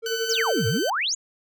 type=tone with tremolo; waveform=triangle; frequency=454.3 Hz; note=A#4; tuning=45 cents flat; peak=-21 dBFS; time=0.02-0.8 s; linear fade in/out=50 ms; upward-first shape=sine; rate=11 Hz; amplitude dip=75%
type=tone with pitch glide; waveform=15% pulse; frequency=1506 to 1533.2 Hz; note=F#6 to G6; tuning=+30 to -39 cents; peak=-21 dBFS; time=0.06-0.9 s; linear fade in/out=2 ms; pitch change=+31 cents; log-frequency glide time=0.16-0.5 s
type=exponential two-way sweep; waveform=sine; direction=down then up; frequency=7370 to 97.9 to 7370 Hz; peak=-22 dBFS; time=0.29-1.15 s; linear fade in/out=10 ms; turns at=0.67 s
effects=none